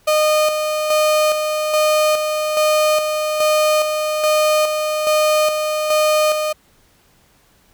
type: tone with tremolo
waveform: 35% pulse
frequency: 613 Hz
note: D#5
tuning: 26 cents flat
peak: -11 dBFS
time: 0.07-6.53 s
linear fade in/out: 10 ms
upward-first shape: square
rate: 1.2 Hz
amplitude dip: 45%
effects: pink hiss -55 dBFS RMS until 7.73 s